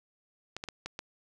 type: clicks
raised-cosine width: 0.2 ms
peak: -20 dBFS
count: 5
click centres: 0.566 / 0.639 / 0.687 / 0.86 / 0.991 s
effects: none